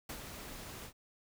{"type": "noise with ADSR envelope", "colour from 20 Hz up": "pink", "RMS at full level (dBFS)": -42, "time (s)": [0.09, 0.93], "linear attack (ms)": 5, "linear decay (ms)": 82, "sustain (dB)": -5, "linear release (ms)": 81, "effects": []}